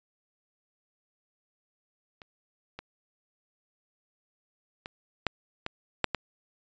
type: clicks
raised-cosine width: 0.3 ms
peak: -30 / -23 / -22 / -9 / -16 / -6 / -12 dBFS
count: 7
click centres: 2.218 / 2.79 / 4.859 / 5.267 / 5.664 / 6.043 / 6.147 s
effects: resampled to 16000 Hz

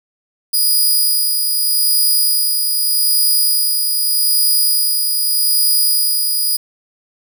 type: tone with tremolo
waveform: 5% pulse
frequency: 4925 Hz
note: D#8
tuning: 19 cents flat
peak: -4 dBFS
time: 0.53-6.57 s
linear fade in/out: 10 ms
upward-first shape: sine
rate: 0.82 Hz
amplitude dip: 35%
effects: none

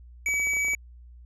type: tone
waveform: square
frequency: 2281 Hz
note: C#7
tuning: 49 cents sharp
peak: -24 dBFS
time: 0.26-0.75 s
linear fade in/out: 2 ms
type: clicks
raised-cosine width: 1 ms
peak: -30 dBFS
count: 9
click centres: 0.287 / 0.34 / 0.399 / 0.471 / 0.535 / 0.568 / 0.648 / 0.683 / 0.735 s
effects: added 60 Hz sine -45 dBFS peak until 1.25 s + resampled to 24000 Hz

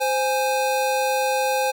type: tone pair together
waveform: square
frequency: 520.8 / 827 Hz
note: C5 / G#5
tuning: -8 / -8 cents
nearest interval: minor sixth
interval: 800 cents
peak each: -23 dBFS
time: 0-1.72 s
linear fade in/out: 20 ms
effects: none

